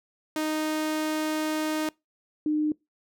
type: tone pair in turn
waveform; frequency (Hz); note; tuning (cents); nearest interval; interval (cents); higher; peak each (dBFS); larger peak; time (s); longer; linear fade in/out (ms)
sawtooth / sine; 310 / 303.8; D#4 / D#4; -6 / -41; unison; 35; first; -22; neither; 0.36-1.89 / 2.46-2.72; first; 2
effects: noise-tail reverb RT60 0.2 s tail -24 dB re dry